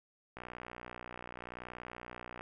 click train, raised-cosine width 0.5 ms, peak -29 dBFS, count 125, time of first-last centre 0.37-2.409 s, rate 60.8 Hz, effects none

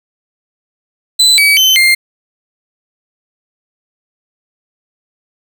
35% pulse tone with pitch steps, 4013 / 2280 / 3066 / 2108 Hz, B7 / C#7 / G7 / C7, +27 / +48 / -39 / +12 cents, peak -4 dBFS, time 1.19-1.95 s, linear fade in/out 10 ms, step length 190 ms, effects none

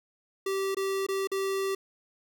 square tone with dropouts, 388.3 Hz, G4, 16 cents flat, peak -28 dBFS, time 0.46-1.75 s, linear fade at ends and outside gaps 5 ms, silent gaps 0.747-0.768 / 1.066-1.086 / 1.273-1.316 s, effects none

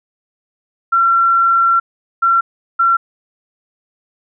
sine tone bursts at uneven times, 1361 Hz, F6, 45 cents flat, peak -9 dBFS, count 3, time 0.92-1.8 / 2.22-2.41 / 2.79-2.97 s, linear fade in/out 10 ms, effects none

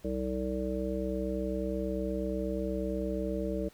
harmonic tone, 64.2 Hz, C2, 32 cents flat, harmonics 1 / 3 / 5 / 7 / 9, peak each -37 / -36 / -36 / -37 / -37 dBFS, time 0.04-3.69 s, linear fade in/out 10 ms, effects pink hiss -60 dBFS RMS until 3.73 s

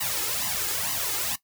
white noise with flanger, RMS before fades -28 dBFS, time 0-1.36 s, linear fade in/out 10 ms, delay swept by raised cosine 1 to 2.4 ms, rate 2.2 Hz, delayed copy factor +0.95, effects noise-tail reverb RT60 0.1 s tail -17 dB re dry + high-pass 60 Hz 12 dB/octave

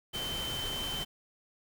sine tone in noise, 3083 Hz, G7, 29 cents flat, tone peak -35 dBFS, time 0.13-1.05 s, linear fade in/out 20 ms, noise pink, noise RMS -39 dBFS, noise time 0.13-1.05 s, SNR +1 dB, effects none

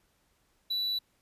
triangle tone, 3951 Hz, B7, in tune, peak -27 dBFS, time 0.7-0.99 s, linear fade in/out 10 ms, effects pink hiss -71 dBFS RMS until 1.21 s + resampled to 32000 Hz

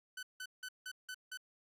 sawtooth tone bursts, 1507 Hz, F#6, 31 cents sharp, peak -39 dBFS, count 6, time 0.17-1.374 s, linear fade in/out 5 ms, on 59 ms, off 170 ms, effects resampled to 32000 Hz

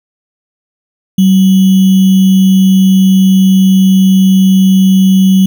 sine tone with sample-and-hold, 190 Hz, F#3, 46 cents sharp, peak -3 dBFS, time 1.18-5.46 s, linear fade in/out 5 ms, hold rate 3150 Hz, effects none

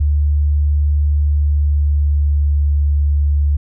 sine tone with pitch glide, 73.42 to 72.58 Hz, D2 to D2, 0 to -20 cents, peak -11 dBFS, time 0-3.57 s, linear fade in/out 10 ms, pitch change -20 cents, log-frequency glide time 1.2-2.57 s, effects none

